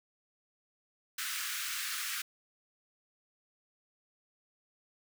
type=high-pass noise; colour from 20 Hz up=pink; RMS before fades=-37 dBFS; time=1.18-2.22 s; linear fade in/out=5 ms; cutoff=1300 Hz; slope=48 dB/octave; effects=none